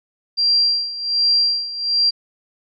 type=tone with tremolo; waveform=sine; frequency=4742 Hz; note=D8; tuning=16 cents sharp; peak=-12 dBFS; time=0.37-2.11 s; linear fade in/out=20 ms; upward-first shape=sine; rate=1.3 Hz; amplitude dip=80%; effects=none